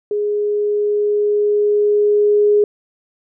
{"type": "tone with level ramp", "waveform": "sine", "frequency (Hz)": 415.3, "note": "G#4", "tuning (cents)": 0, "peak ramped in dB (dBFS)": [-16, -9], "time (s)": [0.11, 2.64], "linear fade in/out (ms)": 2, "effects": []}